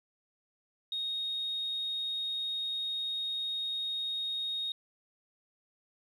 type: tone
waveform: sine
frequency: 3729 Hz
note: A#7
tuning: in tune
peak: -31 dBFS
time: 0.92-4.72 s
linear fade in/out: 2 ms
effects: tanh soft clip ceiling -27 dBFS + 11-bit